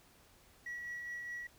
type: tone with tremolo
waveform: sine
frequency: 1929 Hz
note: B6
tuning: 41 cents flat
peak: -37 dBFS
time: 0.66-1.47 s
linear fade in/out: 5 ms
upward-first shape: triangle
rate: 4.8 Hz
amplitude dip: 40%
effects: tanh soft clip ceiling -38 dBFS + pink hiss -64 dBFS RMS until 1.58 s